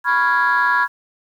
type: chord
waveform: sine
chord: C# dominant seventh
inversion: third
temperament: equal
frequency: 987.8 / 1108.7 / 1396.9 / 1661.2 Hz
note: B5 / C#6 / E#6 / G#6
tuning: 0 / 0 / 0 / 0 cents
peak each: -17 / -22 / -20 / -16 dBFS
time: 0.04-0.88 s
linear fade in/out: 50 ms
effects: tanh soft clip ceiling -8 dBFS + 8-bit